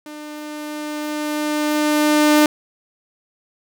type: tone with level ramp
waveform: sawtooth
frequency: 300.5 Hz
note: D4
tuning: 40 cents sharp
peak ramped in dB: -29 to -6 dBFS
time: 0.06-2.46 s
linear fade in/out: 2 ms
effects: none